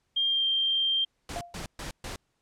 sine tone with pitch glide, 3200 to 3171 Hz, G7 to G7, +35 to +19 cents, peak -23 dBFS, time 0.16-1.05 s, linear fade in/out 10 ms, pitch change -16 cents, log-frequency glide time 0.28-0.46 s
pink noise bursts, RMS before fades -37 dBFS, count 4, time 1.29-2.16 s, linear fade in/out 2 ms, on 120 ms, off 130 ms
sine tone with exponential decay, 695 Hz, F5, 9 cents flat, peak -30 dBFS, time 1.36-1.64 s, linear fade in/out 0 ms, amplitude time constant 59 ms
effects pink hiss -75 dBFS RMS until 2.41 s + low-pass 9000 Hz 12 dB/octave

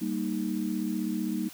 sine chord, Eb major, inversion first, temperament equal with one note detuned, 196 / 231.7 / 311.1 Hz, G3 / Bb3 / Eb4, 0 / -10 / 0 cents, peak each -32 dBFS, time 0.01-1.49 s, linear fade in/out 10 ms, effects white hiss -48 dBFS RMS until 1.53 s

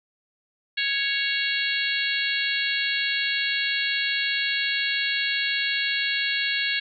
harmonic tone with a mistuned harmonic, 554.4 Hz, C#5, in tune, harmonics 3 / 4 / 5 / 6 / 7 / 8, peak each -28 / -29 / -29 / -31 / -31 / -32 dBFS, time 0.77-6.8 s, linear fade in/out 10 ms, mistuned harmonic 8, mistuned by -39 cents, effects none

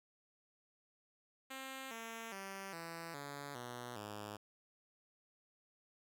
5% pulse tone with pitch steps, 265.8 / 227.4 / 194.58 / 166.48 / 142.44 / 121.87 / 104.27 Hz, C4 / A#3 / G3 / E3 / C#3 / B2 / G#2, +27 / -43 / -13 / +17 / +47 / -23 / +7 cents, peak -34 dBFS, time 1.5-4.37 s, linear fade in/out 10 ms, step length 410 ms, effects none

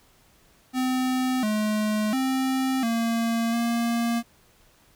square tone with pitch steps, 256.5 / 213.1 / 262.8 / 229.8 / 233.7 Hz, C4 / G#3 / C4 / A#3 / A#3, -34 / +45 / +8 / -25 / +5 cents, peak -23 dBFS, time 0.73-4.23 s, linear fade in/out 50 ms, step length 700 ms, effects pink hiss -59 dBFS RMS until 4.95 s

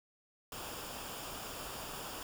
pink noise with comb filter, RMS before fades -44 dBFS, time 0.52-2.23 s, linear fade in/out 2 ms, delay 0.49 ms, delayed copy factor -0.55, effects none

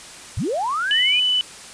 sine linear sweep, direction up, 65.6 to 2546 Hz, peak -20 dBFS, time 0.37-1.2 s, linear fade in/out 5 ms
sine tone, 2990 Hz, F#7, 17 cents sharp, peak -16 dBFS, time 0.91-1.41 s, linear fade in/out 0 ms
effects white hiss -39 dBFS RMS until 1.73 s + resampled to 22050 Hz

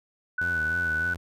sine tone, 1490 Hz, F#6, 12 cents sharp, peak -24 dBFS, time 0.38-1.14 s, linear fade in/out 5 ms
sawtooth tone with vibrato, 82.8 Hz, E2, 8 cents sharp, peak -31 dBFS, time 0.41-1.17 s, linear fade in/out 5 ms, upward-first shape sine, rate 3.3 Hz, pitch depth 110 cents each way
effects none

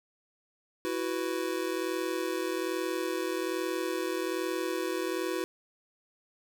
square chord, E suspended second, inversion none, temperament just, 329.6 / 370.8 / 494.4 Hz, E4 / F#4 / B4, 0 / +4 / +2 cents, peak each -35 / -34 / -37 dBFS, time 0.85-5.44 s, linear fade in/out 0 ms, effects none

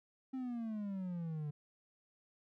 triangle exponential sweep, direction down, 266 to 145.1 Hz, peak -36 dBFS, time 0.33-1.51 s, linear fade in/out 10 ms, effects none

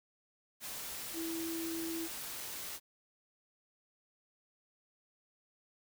sine tone in noise, 329.6 Hz, E4, in tune, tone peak -37 dBFS, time 1.13-2.09 s, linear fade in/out 50 ms, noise white, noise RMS -43 dBFS, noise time 0.6-2.8 s, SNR +3 dB, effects none

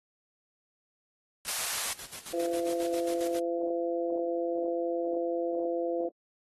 white noise with tremolo, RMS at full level -41 dBFS, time 1.45-3.39 s, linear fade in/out 0 ms, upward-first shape square, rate 7.4 Hz, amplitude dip 70%
white high-pass noise, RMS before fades -32 dBFS, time 1.48-1.93 s, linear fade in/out 0 ms, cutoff 560 Hz, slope 24 dB/octave
harmonic tone, 170.2 Hz, F3, 44 cents flat, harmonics 2 / 3 / 4, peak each -32 / -31 / -36 dBFS, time 2.33-6.09 s, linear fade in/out 10 ms
effects AAC 32 kbps

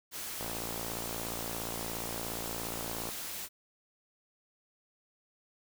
white noise, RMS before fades -40 dBFS, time 0.11-3.49 s, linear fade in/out 50 ms
click train, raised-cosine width 1 ms, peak -25 dBFS, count 154, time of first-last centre 0.41-3.09 s, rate 57.1 Hz
effects none

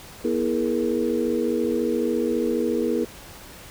sine tone cluster, 241.5 / 325.2 / 418.3 / 472.8 Hz, B3 / E4 / G#4 / A#4, -39 / -23 / +12 / +24 cents, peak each -26 dBFS, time 0.24-3.05 s, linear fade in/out 10 ms, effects pink hiss -43 dBFS RMS until 3.7 s

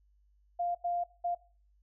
sine tone bursts at uneven times, 698.5 Hz, F5, in tune, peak -29 dBFS, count 3, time 0.59-0.75 / 0.84-1.04 / 1.24-1.35 s, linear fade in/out 10 ms, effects noise-tail reverb RT60 0.4 s tail -20 dB re dry + added 50 Hz sine -64 dBFS peak until 1.82 s

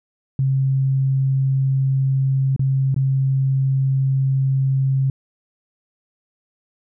sine tone with dropouts, 134.3 Hz, C3, 46 cents sharp, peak -15 dBFS, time 0.39-5.1 s, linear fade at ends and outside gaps 2 ms, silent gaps 2.563-2.594 / 2.944-2.963 s, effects none

